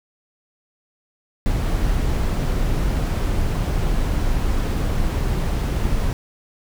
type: noise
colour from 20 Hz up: brown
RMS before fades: -20 dBFS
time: 1.46-6.13 s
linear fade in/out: 0 ms
effects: none